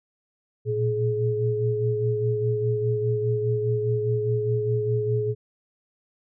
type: tone cluster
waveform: sine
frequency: 115.7 / 120.6 / 422.4 Hz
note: A#2 / B2 / G#4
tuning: -13 / -41 / +29 cents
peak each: -25 / -30 / -24 dBFS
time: 0.65-5.35 s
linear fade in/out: 50 ms
effects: none